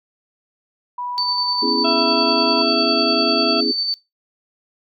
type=tone; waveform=sine; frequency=981 Hz; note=B5; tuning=12 cents flat; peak=-24 dBFS; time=0.98-2.62 s; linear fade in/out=5 ms
type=tone with tremolo; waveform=sine; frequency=4547 Hz; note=C#8; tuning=43 cents sharp; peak=-18 dBFS; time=1.18-3.94 s; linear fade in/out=0 ms; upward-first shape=square; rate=10 Hz; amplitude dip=30%
type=chord; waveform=sine; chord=C# minor seventh; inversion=third; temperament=equal; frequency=246.9 / 277.2 / 329.6 / 415.3 Hz; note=B3 / C#4 / E4 / G#4; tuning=0 / 0 / 0 / 0 cents; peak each=-24 dBFS; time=1.62-3.72 s; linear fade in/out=10 ms
type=harmonic tone; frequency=665 Hz; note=E5; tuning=15 cents sharp; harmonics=1 / 2 / 4 / 5; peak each=-21 / -24 / -27 / -28 dBFS; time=1.84-3.61 s; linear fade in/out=10 ms
effects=noise-tail reverb RT60 0.2 s tail -21 dB re dry